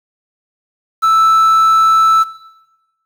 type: tone with quantisation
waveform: triangle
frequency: 1318.5 Hz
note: E6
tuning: in tune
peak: -6 dBFS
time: 1.02-2.24 s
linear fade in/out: 20 ms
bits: 6
effects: noise-tail reverb RT60 1.0 s tail -17 dB re dry